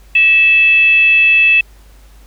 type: tone with frequency modulation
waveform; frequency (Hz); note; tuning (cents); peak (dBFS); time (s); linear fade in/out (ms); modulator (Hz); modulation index
sine; 2628; E7; -6; -6; 0.15-1.61; 5; 705; 0.24
effects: added 50 Hz sine -39 dBFS peak until 2.26 s + pink hiss -49 dBFS RMS until 2.26 s